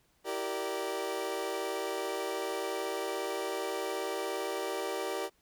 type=chord; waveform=30% pulse; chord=E half-diminished seventh; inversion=none; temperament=equal with one note detuned; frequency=329.6 / 387 / 466.2 / 587.3 Hz; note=E4 / G4 / Bb4 / D5; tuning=0 / -22 / 0 / 0 cents; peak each=-40 / -34 / -36 / -36 dBFS; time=0.24-5.3 s; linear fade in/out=50 ms; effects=pink hiss -70 dBFS RMS until 5.41 s